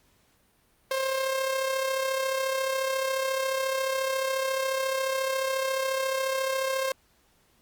sawtooth tone with amplitude modulation, 531 Hz, C5, 25 cents sharp, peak -20 dBFS, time 0.91-6.92 s, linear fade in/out 2 ms, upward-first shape sine, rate 34.2 Hz, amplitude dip 45%, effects pink hiss -65 dBFS RMS until 7.61 s + Opus 48 kbps

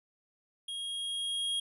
square tone with level ramp, 3270 Hz, G#7, 28 cents flat, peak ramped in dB -37 to -30 dBFS, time 0.68-1.6 s, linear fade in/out 5 ms, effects resampled to 24000 Hz

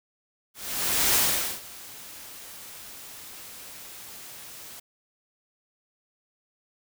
white noise with ADSR envelope, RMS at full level -21 dBFS, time 0.54-4.8 s, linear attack 610 ms, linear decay 450 ms, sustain -22 dB, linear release 7 ms, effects none

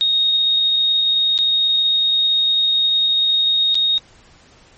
sine tone with dropouts, 3729 Hz, A#7, in tune, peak -13 dBFS, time 0.01-3.98 s, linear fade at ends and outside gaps 0 ms, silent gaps 1.378-1.388 / 3.745-3.753 s, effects pink hiss -49 dBFS RMS until 4.77 s + MP3 32 kbps

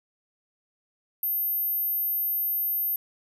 sine tone, 13140 Hz, G#9, 20 cents flat, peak -24 dBFS, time 1.23-2.96 s, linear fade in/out 2 ms, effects none

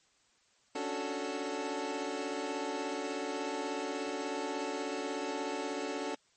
25% pulse chord, D major seventh, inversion third, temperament equal, 277.2 / 293.7 / 370 / 440 Hz, C#4 / D4 / F#4 / A4, 0 / 0 / 0 / 0 cents, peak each -37 / -37 / -37 / -35 dBFS, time 0.75-6.15 s, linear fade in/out 5 ms, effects white hiss -69 dBFS RMS until 6.36 s + MP3 32 kbps

